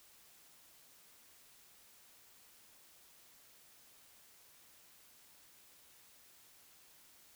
silence, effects white hiss -63 dBFS RMS until 7.35 s

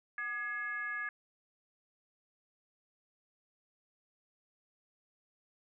sine tone with frequency modulation, 1681 Hz, G#6, 20 cents sharp, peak -35 dBFS, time 0.18-1.09 s, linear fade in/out 2 ms, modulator 464 Hz, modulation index 0.74, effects none

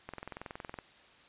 click train, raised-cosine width 0.5 ms, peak -26 dBFS, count 16, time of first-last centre 0.09-0.788 s, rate 21.5 Hz, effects white hiss -59 dBFS RMS until 1.28 s + resampled to 8000 Hz

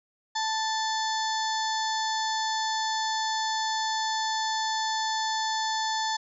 harmonic tone with a mistuned harmonic, 880 Hz, A5, in tune, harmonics 1 / 2 / 4 / 5 / 6 / 7 / 8, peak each -28 / -34 / -35 / -36 / -38 / -41 / -41 dBFS, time 0.35-6.17 s, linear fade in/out 10 ms, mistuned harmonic 6, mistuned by -34 cents, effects none

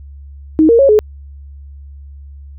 sine tone with pitch steps, 313.9 / 463.9 / 550 / 424.7 Hz, D#4 / A#4 / C#5 / G#4, +15 / -8 / -14 / +39 cents, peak -5 dBFS, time 0.59-0.99 s, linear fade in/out 0 ms, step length 100 ms, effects added 70 Hz sine -31 dBFS peak until 2.58 s

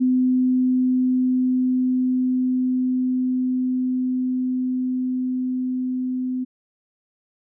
sine tone with level ramp, 254.6 Hz, C4, 47 cents flat, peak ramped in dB -15 to -22 dBFS, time 0-6.45 s, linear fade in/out 20 ms, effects none

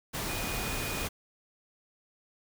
sine tone in noise, 2465 Hz, D#7, 17 cents flat, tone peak -40 dBFS, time 0.27-1.07 s, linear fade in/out 20 ms, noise pink, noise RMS -34 dBFS, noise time 0.13-1.09 s, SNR -9 dB, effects none

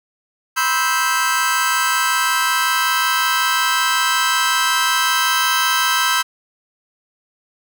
sawtooth chord, C major seventh, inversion third, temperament just, 981.1 / 1046.5 / 1308.1 / 1569.8 Hz, B5 / C6 / E6 / G6, -12 / 0 / -14 / +2 cents, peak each -19 / -20 / -16 / -16 dBFS, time 0.56-6.23 s, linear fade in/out 20 ms, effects none

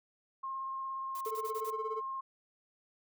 sine tone with vibrato, 1068 Hz, C6, 35 cents sharp, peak -36 dBFS, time 0.43-2.21 s, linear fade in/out 10 ms, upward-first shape sine, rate 17 Hz, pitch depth 9 cents each way
blue noise bursts, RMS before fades -48 dBFS, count 6, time 1.15-1.703 s, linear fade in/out 2 ms, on 58 ms, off 41 ms
triangle tone with tremolo, 440 Hz, A4, in tune, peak -32 dBFS, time 1.26-2.01 s, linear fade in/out 2 ms, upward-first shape sine, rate 17 Hz, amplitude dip 90%
effects none

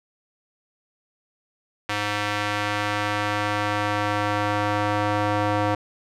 square tone with band-pass filter sweep, 103.83 Hz, G#2, in tune, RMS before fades -24 dBFS, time 1.89-5.75 s, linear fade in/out 5 ms, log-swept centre 2100 to 850 Hz, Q 0.84, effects none

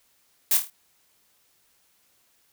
blue noise with echo, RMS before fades -20 dBFS, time 0.51-0.57 s, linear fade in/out 2 ms, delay 26 ms, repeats 5, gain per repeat -6 dB, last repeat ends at 0.7 s, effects white hiss -65 dBFS RMS until 2.52 s

